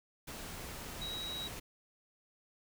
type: tone in noise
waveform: sine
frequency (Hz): 3844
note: B7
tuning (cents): -48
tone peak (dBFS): -39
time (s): 1.01-1.48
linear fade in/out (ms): 10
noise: pink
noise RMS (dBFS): -45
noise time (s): 0.27-1.6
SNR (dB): +3
effects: none